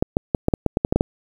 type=clicks; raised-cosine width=2 ms; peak=-3 dBFS; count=11; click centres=0.025 / 0.169 / 0.348 / 0.484 / 0.538 / 0.663 / 0.771 / 0.849 / 0.925 / 0.96 / 1.009 s; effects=7-bit